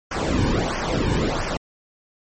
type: noise with flanger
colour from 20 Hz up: brown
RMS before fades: -22 dBFS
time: 0.11-1.57 s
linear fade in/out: 5 ms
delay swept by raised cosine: 0.25 to 1.55 ms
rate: 1.5 Hz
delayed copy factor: -0.8
effects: MP3 32 kbps